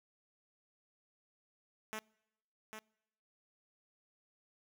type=tone with echo; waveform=5% pulse; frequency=217.2 Hz; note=A3; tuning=22 cents flat; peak=-29 dBFS; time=1.93-1.99 s; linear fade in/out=0 ms; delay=800 ms; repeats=1; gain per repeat=-6 dB; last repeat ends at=2.79 s; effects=noise-tail reverb RT60 0.9 s tail -26 dB re dry